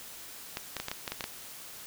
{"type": "clicks", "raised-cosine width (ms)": 0.2, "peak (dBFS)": -16, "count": 9, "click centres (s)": [0.571, 0.767, 0.8, 0.884, 0.915, 1.078, 1.12, 1.208, 1.241], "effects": ["white hiss -46 dBFS RMS until 1.86 s"]}